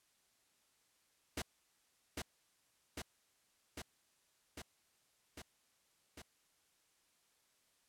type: noise with echo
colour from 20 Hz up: pink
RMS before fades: -40 dBFS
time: 1.37-1.42 s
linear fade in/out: 5 ms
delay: 800 ms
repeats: 6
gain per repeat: -2 dB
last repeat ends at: 6.22 s
effects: white hiss -75 dBFS RMS until 7.88 s + low-pass 11000 Hz 12 dB/octave